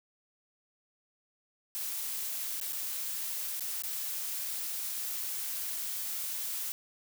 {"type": "noise with dropouts", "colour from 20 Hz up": "blue", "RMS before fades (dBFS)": -36, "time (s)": [1.75, 6.72], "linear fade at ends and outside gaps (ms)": 0, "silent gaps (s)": [[2.601, 2.613], [2.724, 2.73], [3.596, 3.607], [3.821, 3.836]], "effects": []}